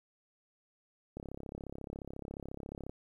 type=click train; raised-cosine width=2 ms; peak=-29 dBFS; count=60; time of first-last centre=1.17-2.895 s; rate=34.2 Hz; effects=11-bit